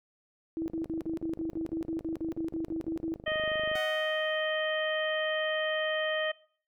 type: tone bursts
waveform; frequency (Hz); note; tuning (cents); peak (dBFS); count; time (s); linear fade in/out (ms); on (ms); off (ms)
sine; 325.4; E4; -22; -30; 16; 0.57-3.14; 0; 110; 54
type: click train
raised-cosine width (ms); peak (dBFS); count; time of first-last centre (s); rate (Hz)
2; -30; 80; 0.62-3.755; 25.2
type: harmonic tone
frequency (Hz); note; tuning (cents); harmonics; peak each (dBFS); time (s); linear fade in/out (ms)
622.3; D#5; 0; 1 / 2 / 3 / 4 / 5; -30 / -40 / -33 / -44 / -37; 3.26-6.32; 10
type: tone with exponential decay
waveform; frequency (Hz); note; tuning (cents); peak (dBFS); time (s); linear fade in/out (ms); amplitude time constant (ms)
sawtooth; 740; F#5; 0; -33; 3.75-4.72; 5; 210
effects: noise-tail reverb RT60 0.5 s tail -22 dB re dry